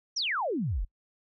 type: exponential sweep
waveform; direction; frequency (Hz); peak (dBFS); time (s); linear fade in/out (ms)
sine; down; 6100 to 35.35; -27; 0.16-0.85; 10
effects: noise-tail reverb RT60 0.1 s tail -24 dB re dry